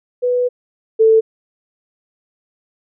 sine tone pair in turn, 493.9 / 443.8 Hz, B4 / A4, 0 / +15 cents, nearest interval major second, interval 185 cents, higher first, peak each -13 / -7 dBFS, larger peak second, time 0.22-0.49 / 0.99-1.21 s, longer first, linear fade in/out 20 ms, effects none

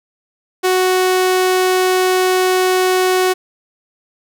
sawtooth tone, 370 Hz, F#4, in tune, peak -8 dBFS, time 0.63-3.34 s, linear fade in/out 20 ms, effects none

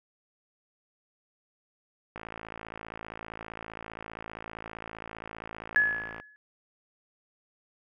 click train, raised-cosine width 0.5 ms, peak -24 dBFS, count 224, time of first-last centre 2.16-6.2 s, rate 55.2 Hz
sine tone with exponential decay, 1700 Hz, G#6, 40 cents sharp, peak -17 dBFS, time 5.76-6.36 s, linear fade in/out 0 ms, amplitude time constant 130 ms
effects none

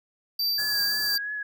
square tone with tremolo, 4663 Hz, D8, 13 cents flat, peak -23 dBFS, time 0.39-1.18 s, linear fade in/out 5 ms, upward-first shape triangle, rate 2.9 Hz, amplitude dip 40%
white band-stop noise, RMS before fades -37 dBFS, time 0.58-1.17 s, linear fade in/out 10 ms, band 1600 to 6000 Hz, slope 48 dB/octave
sine tone with vibrato, 1668 Hz, G#6, 7 cents sharp, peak -29 dBFS, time 0.58-1.43 s, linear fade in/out 5 ms, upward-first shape triangle, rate 3 Hz, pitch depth 41 cents each way
effects none

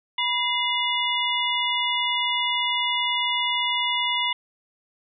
sine tone cluster, 976 / 2068 / 2898 / 3489 Hz, B5 / C7 / F#7 / A7, -21 / -21 / -37 / -15 cents, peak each -27 dBFS, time 0.18-4.33 s, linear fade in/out 5 ms, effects none

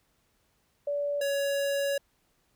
sine / square tone pair in turn, 576 / 560.6 Hz, D5 / C#5, -34 / +19 cents, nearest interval unison, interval 47 cents, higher first, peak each -27 dBFS, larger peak neither, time 0.87-1.21 / 1.21-1.98 s, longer second, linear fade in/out 5 ms, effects pink hiss -71 dBFS RMS until 2.55 s

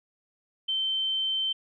sine tone, 3100 Hz, G7, 20 cents flat, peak -25 dBFS, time 0.68-1.53 s, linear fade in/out 10 ms, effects none

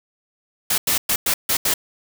white noise bursts at uneven times, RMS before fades -19 dBFS, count 6, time 0.7-0.78 / 0.87-0.98 / 1.09-1.16 / 1.26-1.34 / 1.49-1.57 / 1.65-1.74 s, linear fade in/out 5 ms, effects none

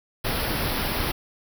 pink band-stop noise, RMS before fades -26 dBFS, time 0.24-1.12 s, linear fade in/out 10 ms, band 5500 to 10000 Hz, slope 96 dB/octave, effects none

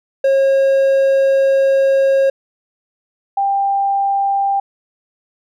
triangle / sine tone pair in turn, 542 / 792.4 Hz, C#5 / G5, -39 / +18 cents, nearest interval perfect fifth, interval 657 cents, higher second, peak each -8 / -13 dBFS, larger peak first, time 0.24-2.3 / 3.37-4.6 s, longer first, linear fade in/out 5 ms, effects none

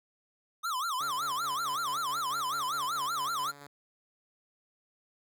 square tone with vibrato, 1178 Hz, D6, 5 cents sharp, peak -31 dBFS, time 0.63-3.52 s, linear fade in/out 20 ms, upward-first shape sine, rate 5.3 Hz, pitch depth 290 cents each way
5% pulse tone with tremolo, 143 Hz, D3, 46 cents flat, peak -35 dBFS, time 1-3.67 s, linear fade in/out 5 ms, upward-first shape square, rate 4.6 Hz, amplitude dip 35%
effects none

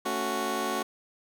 15% pulse chord, F# minor, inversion first, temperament just, 222 / 277.5 / 370 Hz, A3 / C#4 / F#4, +16 / +2 / 0 cents, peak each -28 / -28 / -25 dBFS, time 0.05-0.83 s, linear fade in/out 10 ms, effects none

